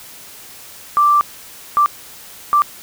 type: tone bursts at uneven times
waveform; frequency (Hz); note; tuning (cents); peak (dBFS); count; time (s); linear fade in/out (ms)
sine; 1174.7; D6; 0; -9; 3; 0.97-1.21 / 1.77-1.86 / 2.53-2.62; 0
effects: white hiss -38 dBFS RMS until 2.82 s